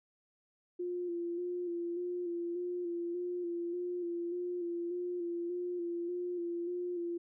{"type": "tone with vibrato", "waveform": "sine", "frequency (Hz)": 349.2, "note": "F4", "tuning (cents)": 0, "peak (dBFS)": -34, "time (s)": [0.79, 7.18], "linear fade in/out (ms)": 10, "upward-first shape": "square", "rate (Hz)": 1.7, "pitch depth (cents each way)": 28, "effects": []}